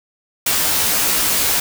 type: noise with comb filter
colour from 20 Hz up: white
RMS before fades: -17 dBFS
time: 0.46-1.6 s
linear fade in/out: 5 ms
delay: 15 ms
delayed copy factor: -0.8
effects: none